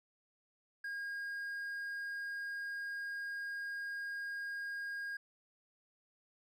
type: tone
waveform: triangle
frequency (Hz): 1626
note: G#6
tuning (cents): -37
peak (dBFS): -37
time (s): 0.84-5.17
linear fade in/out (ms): 5
effects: none